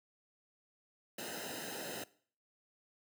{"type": "noise with comb filter", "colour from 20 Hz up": "pink", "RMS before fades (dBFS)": -43, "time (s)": [1.18, 2.04], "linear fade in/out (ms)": 5, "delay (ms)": 0.88, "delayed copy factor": -0.9, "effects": ["noise-tail reverb RT60 0.5 s tail -20 dB re dry", "high-pass 150 Hz 12 dB/octave"]}